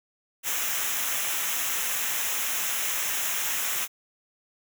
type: noise with comb filter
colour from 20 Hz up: white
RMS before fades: -28 dBFS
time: 0.43-3.88 s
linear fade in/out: 50 ms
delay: 0.22 ms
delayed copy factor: -0.7
effects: none